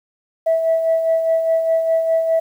sine tone with tremolo, 653 Hz, E5, 17 cents flat, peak -11 dBFS, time 0.46-2.4 s, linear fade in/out 10 ms, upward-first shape sine, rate 4.9 Hz, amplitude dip 50%, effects tanh soft clip ceiling -9 dBFS + 8-bit

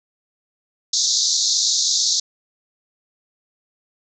white band-pass noise, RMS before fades -19 dBFS, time 0.93-2.2 s, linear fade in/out 5 ms, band 3700 to 6900 Hz, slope 96 dB/octave, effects none

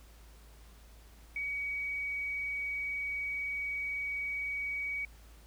sine tone, 2261 Hz, C#7, 34 cents sharp, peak -33 dBFS, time 1.36-5.05 s, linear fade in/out 2 ms, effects added 55 Hz sine -53 dBFS peak until 5.46 s + pink hiss -61 dBFS RMS until 5.46 s

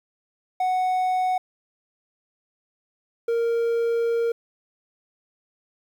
triangle tone pair in turn, 740 / 464.7 Hz, F#5 / A#4, 0 / -5 cents, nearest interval minor sixth, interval 805 cents, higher first, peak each -18 dBFS, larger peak neither, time 0.6-1.38 / 3.28-4.32 s, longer second, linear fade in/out 5 ms, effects 9-bit

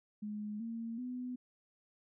sine tone with pitch steps, 210 / 229 / 249.7 Hz, G#3 / A#3 / B3, +19 / -31 / +19 cents, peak -38 dBFS, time 0.22-1.36 s, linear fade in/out 10 ms, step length 380 ms, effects none

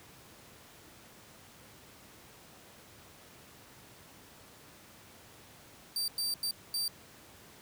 sawtooth tone bursts at uneven times, 4663 Hz, D8, 13 cents flat, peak -28 dBFS, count 4, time 5.96-6.08 / 6.18-6.34 / 6.43-6.51 / 6.74-6.88 s, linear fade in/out 2 ms, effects pink hiss -55 dBFS RMS until 7.61 s + high-pass 80 Hz 12 dB/octave

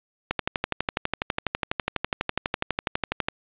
click train, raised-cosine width 0.3 ms, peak -7 dBFS, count 37, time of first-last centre 0.31-3.285 s, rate 12.1 Hz, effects resampled to 8000 Hz + 8-bit

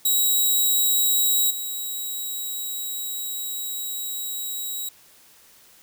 5% pulse tone with level steps, 3855 Hz, B7, 43 cents flat, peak -10 / -20 dBFS, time 0.05-4.89 s, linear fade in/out 5 ms, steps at 1.5 s, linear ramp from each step 10 ms, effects white hiss -53 dBFS RMS until 5.82 s

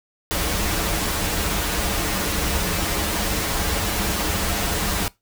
pink noise with comb filter, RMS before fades -23 dBFS, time 0.31-5.08 s, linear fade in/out 0 ms, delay 7.9 ms, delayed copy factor -0.7, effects noise-tail reverb RT60 0.2 s tail -21 dB re dry

